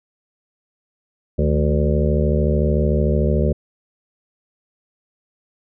harmonic tone with a mistuned harmonic, 73.42 Hz, D2, in tune, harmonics 1 / 2 / 3 / 5 / 6 / 7 / 8, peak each -18 / -21 / -23 / -25 / -26 / -26 / -27 dBFS, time 1.38-3.53 s, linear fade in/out 10 ms, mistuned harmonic 2, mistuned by +84 cents, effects none

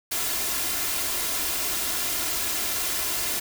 white noise with comb filter, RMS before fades -27 dBFS, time 0.11-3.4 s, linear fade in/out 10 ms, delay 2.9 ms, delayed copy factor +0.5, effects none

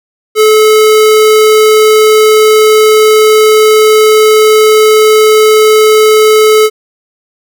square tone, 431.7 Hz, A4, 33 cents flat, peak -3 dBFS, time 0.35-6.7 s, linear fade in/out 50 ms, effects none

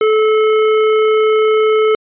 sine tone with hard clipping, 433.7 Hz, A4, 25 cents flat, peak -11 dBFS, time 0.01-1.95 s, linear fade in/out 2 ms, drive 14 dB, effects resampled to 8000 Hz

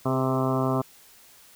harmonic tone with a mistuned harmonic, 130.81 Hz, C3, in tune, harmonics 1 / 2 / 3 / 4 / 5 / 6 / 7 / 8 / 9 / 10, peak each -27 / -27 / -30 / -35 / -30 / -36 / -38 / -33 / -34 / -38 dBFS, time 0.05-0.82 s, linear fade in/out 10 ms, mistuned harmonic 3, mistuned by +22 cents, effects white hiss -53 dBFS RMS until 1.55 s

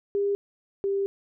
sine tone pair in turn, 402.2 / 395.1 Hz, G4 / G4, +44 / +14 cents, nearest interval unison, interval 30 cents, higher first, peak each -22 / -23 dBFS, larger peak first, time 0.15-0.35 / 0.84-1.06 s, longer second, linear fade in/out 0 ms, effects none

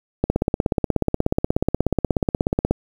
click train, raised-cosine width 2 ms, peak -4 dBFS, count 42, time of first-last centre 0.24-2.71 s, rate 16.6 Hz, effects 7-bit

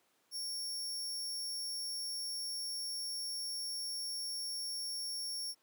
sawtooth tone, 5490 Hz, F8, 31 cents flat, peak -35 dBFS, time 0.31-5.55 s, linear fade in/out 50 ms, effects pink hiss -73 dBFS RMS until 5.62 s + high-pass 300 Hz 12 dB/octave

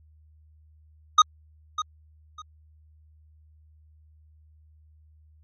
square tone with echo, 1244.5 Hz, D#6, in tune, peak -12 dBFS, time 1.18-1.22 s, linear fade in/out 5 ms, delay 600 ms, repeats 2, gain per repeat -13 dB, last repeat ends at 2.42 s, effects added 77 Hz sine -53 dBFS peak until 5.43 s + MP3 32 kbps

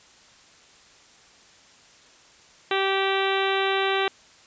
harmonic tone, 388.2 Hz, G4, 17 cents flat, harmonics 1 / 2 / 3 / 4 / 5 / 6 / 7 / 8 / 9 / 10, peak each -25 / -28 / -30 / -31 / -32 / -33 / -33 / -34 / -35 / -35 dBFS, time 2.71-4.08 s, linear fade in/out 2 ms, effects white hiss -53 dBFS RMS until 4.46 s + resampled to 16000 Hz

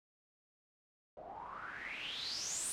white noise with low-pass filter sweep, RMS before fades -43 dBFS, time 1.17-2.72 s, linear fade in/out 0 ms, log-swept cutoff 600 to 9500 Hz, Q 7.5, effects none

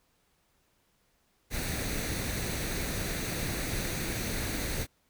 pink noise with comb filter, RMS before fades -33 dBFS, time 1.5-4.87 s, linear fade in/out 50 ms, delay 0.48 ms, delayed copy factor +0.5, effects pink hiss -71 dBFS RMS until 5.09 s

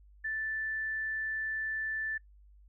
sine tone, 1760 Hz, A6, in tune, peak -32 dBFS, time 0.24-2.18 s, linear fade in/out 10 ms, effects noise-tail reverb RT60 0.1 s tail -22 dB re dry + added 50 Hz sine -55 dBFS peak until 2.68 s

